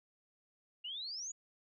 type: exponential sweep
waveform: sine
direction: up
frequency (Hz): 2794 to 6970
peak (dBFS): -40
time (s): 0.84-1.32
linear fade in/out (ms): 10
effects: none